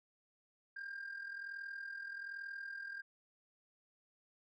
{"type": "tone with amplitude modulation", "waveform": "sine", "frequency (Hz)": 1600, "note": "G6", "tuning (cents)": 35, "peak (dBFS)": -38, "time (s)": [0.76, 3.02], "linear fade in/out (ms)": 10, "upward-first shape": "sine", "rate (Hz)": 41.2, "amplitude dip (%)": 70, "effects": ["tanh soft clip ceiling -40 dBFS"]}